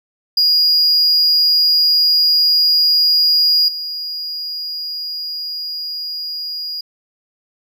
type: tone with level steps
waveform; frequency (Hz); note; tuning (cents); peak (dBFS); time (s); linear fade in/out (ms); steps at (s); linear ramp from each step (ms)
triangle; 4869; D#8; -38; -9 / -21; 0.37-6.81; 5; 3.68; 5
effects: none